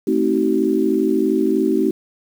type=chord; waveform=sine; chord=A diminished seventh; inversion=none; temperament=just; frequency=220 / 264 / 316.8 / 380.2 Hz; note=A3 / C4 / Eb4 / Gb4; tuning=0 / +16 / +31 / +47 cents; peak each=-22 / -21 / -19 / -19 dBFS; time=0.07-1.91 s; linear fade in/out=5 ms; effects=7-bit